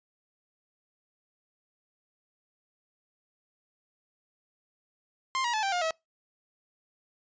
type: tone with pitch steps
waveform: sawtooth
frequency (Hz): 1053 / 954.5 / 865.2 / 784.3 / 711 / 644.5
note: C6 / A#5 / A5 / G5 / F5 / E5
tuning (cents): +11 / +41 / -29 / +1 / +31 / -39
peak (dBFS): -23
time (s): 5.35-5.908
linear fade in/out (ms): 0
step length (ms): 93
effects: noise-tail reverb RT60 0.2 s tail -26 dB re dry + resampled to 16000 Hz